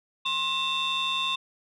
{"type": "tone cluster", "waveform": "sine", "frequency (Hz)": [1061, 2679, 3554, 3705], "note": ["C6", "E7", "A7", "A#7"], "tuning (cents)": [24, 27, 17, -11], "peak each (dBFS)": [-29, -30, -27, -33], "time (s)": [0.25, 1.36], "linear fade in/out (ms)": 10, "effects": ["tanh soft clip ceiling -20 dBFS"]}